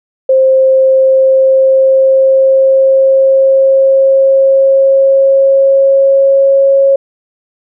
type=tone with pitch glide; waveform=sine; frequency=527 to 547.2 Hz; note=C5 to C#5; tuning=+12 to -23 cents; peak=-4 dBFS; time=0.29-6.96 s; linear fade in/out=5 ms; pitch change=+65 cents; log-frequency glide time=0.46-6.66 s; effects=none